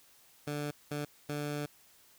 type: tone bursts at uneven times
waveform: 15% pulse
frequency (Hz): 146.9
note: D3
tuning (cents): +1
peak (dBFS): -28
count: 3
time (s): 0.47-0.71 / 0.91-1.05 / 1.29-1.66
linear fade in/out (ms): 5
effects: white hiss -62 dBFS RMS until 2.18 s